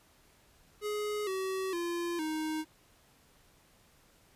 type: tone with pitch steps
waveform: square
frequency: 419 / 379.8 / 344.3 / 312.1 Hz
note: G#4 / F#4 / F4 / D#4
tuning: +15 / +45 / -25 / +5 cents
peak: -33 dBFS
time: 0.81-2.65 s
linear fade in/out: 50 ms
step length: 460 ms
effects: pink hiss -64 dBFS RMS until 4.35 s + resampled to 32000 Hz